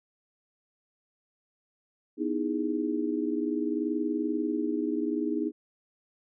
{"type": "chord", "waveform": "sine", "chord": "E major seventh", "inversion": "second", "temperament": "just", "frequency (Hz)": [247.2, 309, 329.6, 412], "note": ["B3", "D#4", "E4", "G#4"], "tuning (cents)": [2, -12, 0, -14], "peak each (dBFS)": [-33, -29, -35, -34], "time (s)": [2.17, 5.52], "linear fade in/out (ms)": 50, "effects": []}